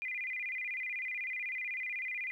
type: tone with vibrato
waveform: sine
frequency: 2217 Hz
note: C#7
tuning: in tune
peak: -35 dBFS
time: 0.02-2.31 s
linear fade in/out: 0 ms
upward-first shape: square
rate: 16 Hz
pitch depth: 150 cents each way
effects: 12-bit